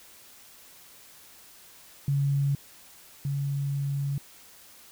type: tone pair in turn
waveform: sine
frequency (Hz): 140.1 / 140.1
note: C#3 / C#3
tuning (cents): +19 / +19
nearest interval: unison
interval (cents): 0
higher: neither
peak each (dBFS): -22 / -26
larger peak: first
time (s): 2.08-2.55 / 3.25-4.18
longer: second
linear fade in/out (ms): 2
effects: white hiss -52 dBFS RMS until 4.91 s